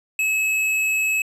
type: tone with tanh clipping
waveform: sine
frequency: 2581 Hz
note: E7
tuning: 37 cents flat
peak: -20 dBFS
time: 0.19-1.22 s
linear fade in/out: 2 ms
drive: 14 dB
effects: resampled to 32000 Hz